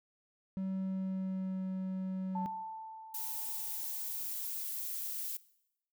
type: tone with pitch glide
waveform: triangle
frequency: 190.3 to 188.01 Hz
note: F#3 to F#3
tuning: +49 to +28 cents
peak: -32 dBFS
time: 0.57-2.46 s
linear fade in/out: 0 ms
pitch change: -21 cents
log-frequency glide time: 0.71-1.62 s
type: tone with exponential decay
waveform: sine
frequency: 884 Hz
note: A5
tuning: 8 cents sharp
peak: -35 dBFS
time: 2.35-4.56 s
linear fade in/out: 5 ms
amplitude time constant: 480 ms
type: noise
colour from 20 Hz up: violet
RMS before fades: -39 dBFS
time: 3.14-5.37 s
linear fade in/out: 5 ms
effects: noise-tail reverb RT60 0.8 s tail -20 dB re dry